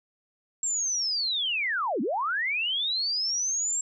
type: linear two-way sweep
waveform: sine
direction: down then up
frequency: 7570 to 201.7 to 7570 Hz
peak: -25 dBFS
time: 0.63-3.81 s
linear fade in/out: 2 ms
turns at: 2.01 s
effects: none